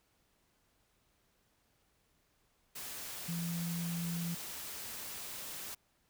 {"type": "tone in noise", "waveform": "sine", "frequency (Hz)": 170, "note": "F3", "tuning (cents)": -46, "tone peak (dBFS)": -35, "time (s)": [3.28, 4.35], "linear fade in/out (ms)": 10, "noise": "white", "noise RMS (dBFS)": -44, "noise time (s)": [2.75, 5.75], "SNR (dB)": 6, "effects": ["pink hiss -74 dBFS RMS until 6.09 s"]}